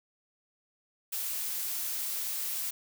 blue noise, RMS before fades -34 dBFS, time 1.12-2.71 s, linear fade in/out 10 ms, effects none

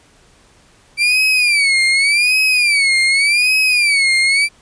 35% pulse tone with vibrato, 2325 Hz, D7, 18 cents flat, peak -9 dBFS, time 0.97-4.49 s, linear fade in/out 50 ms, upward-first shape sine, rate 0.86 Hz, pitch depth 160 cents each way, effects pink hiss -50 dBFS RMS until 4.61 s + resampled to 22050 Hz

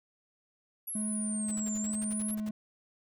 sine exponential two-way sweep, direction down then up, 11420 to 7040 to 11420 Hz, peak -35 dBFS, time 0.87-2.35 s, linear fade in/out 10 ms, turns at 1.77 s
triangle tone, 213.7 Hz, G#3, 50 cents sharp, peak -30 dBFS, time 0.95-2.51 s, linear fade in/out 5 ms
pink noise bursts, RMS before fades -49 dBFS, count 12, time 1.48-2.492 s, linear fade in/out 5 ms, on 33 ms, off 56 ms
effects none

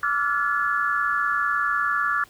sine tone cluster, 1158 / 1362 / 1422 / 1713 Hz, D6 / F6 / F6 / A6, -25 / -44 / +31 / -47 cents, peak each -26 dBFS, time 0.03-2.24 s, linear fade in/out 2 ms, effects pink hiss -52 dBFS RMS until 2.29 s

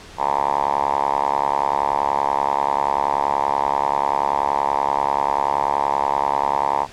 5% pulse tone with band-pass filter, 70.4 Hz, C#2, 27 cents sharp, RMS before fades -20 dBFS, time 0.17-6.87 s, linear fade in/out 50 ms, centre 930 Hz, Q 6.4, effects pink hiss -41 dBFS RMS until 6.92 s + low-pass 7000 Hz 12 dB/octave

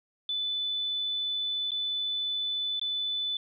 sine tone with dropouts, 3497 Hz, A7, 11 cents flat, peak -28 dBFS, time 0.29-3.37 s, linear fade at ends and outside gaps 2 ms, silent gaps 1.708-1.717 / 2.796-2.814 s, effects none

